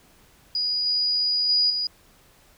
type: tone with level steps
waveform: sine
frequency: 4908 Hz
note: D#8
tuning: 25 cents flat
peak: -22 / -20 / -17 / -23 dBFS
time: 0.55-1.87 s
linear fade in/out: 2 ms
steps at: 0.86 / 1.49 / 1.7 s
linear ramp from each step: 2 ms
effects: pink hiss -56 dBFS RMS until 2.57 s